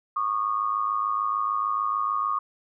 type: tone pair together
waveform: sine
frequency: 1108.7 / 1215.4 Hz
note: C#6 / D#6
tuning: 0 / -41 cents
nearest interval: major second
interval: 159 cents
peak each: -26 dBFS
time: 0.16-2.39 s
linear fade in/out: 5 ms
effects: none